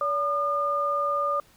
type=tone pair together; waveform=sine; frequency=572 / 1212 Hz; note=D5 / D#6; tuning=-46 / -46 cents; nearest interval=octave + minor second; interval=1300 cents; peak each=-28 / -24 dBFS; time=0.01-1.4 s; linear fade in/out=2 ms; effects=pink hiss -58 dBFS RMS until 1.56 s